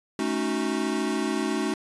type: chord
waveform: square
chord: D# half-diminished seventh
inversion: second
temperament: equal with one note detuned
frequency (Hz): 216.6 / 277.2 / 311.1 / 370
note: A3 / C#4 / D#4 / F#4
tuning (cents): -27 / 0 / 0 / 0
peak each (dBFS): -31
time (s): 0.19-1.74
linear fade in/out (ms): 2
effects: resampled to 24000 Hz